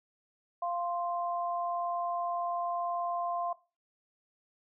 sine tone pair together, 695.1 / 1046.5 Hz, F5 / C6, -8 / 0 cents, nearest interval perfect fifth, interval 708 cents, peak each -32 / -35 dBFS, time 0.62-3.53 s, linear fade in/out 5 ms, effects noise-tail reverb RT60 0.3 s tail -18 dB re dry

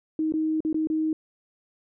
sine tone with dropouts, 314.3 Hz, D#4, 18 cents sharp, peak -22 dBFS, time 0.19-1.13 s, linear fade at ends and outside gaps 2 ms, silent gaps 0.323-0.338 / 0.605-0.649 / 0.729-0.744 / 0.872-0.9 s, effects none

